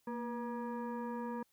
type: tone with frequency modulation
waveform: sine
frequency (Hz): 233.2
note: A#3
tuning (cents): +1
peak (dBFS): -37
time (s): 0.07-1.43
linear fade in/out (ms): 5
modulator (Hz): 718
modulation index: 1.1
effects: white hiss -75 dBFS RMS until 1.52 s